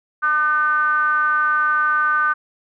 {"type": "ring-modulated tone", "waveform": "triangle", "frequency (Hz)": 155.56, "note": "D#3", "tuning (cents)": 0, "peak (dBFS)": -10, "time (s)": [0.22, 2.34], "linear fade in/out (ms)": 20, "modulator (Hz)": 1360, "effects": []}